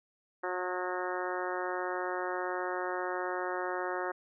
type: harmonic tone with a mistuned harmonic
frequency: 181.5 Hz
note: F#3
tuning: 33 cents flat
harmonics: 2 / 3 / 4 / 5 / 6 / 7 / 8 / 9 / 10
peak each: -37 / -39 / -40 / -41 / -42 / -42 / -43 / -44 / -44 dBFS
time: 0.43-4.12 s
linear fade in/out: 10 ms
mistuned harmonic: 10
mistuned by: +22 cents
effects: none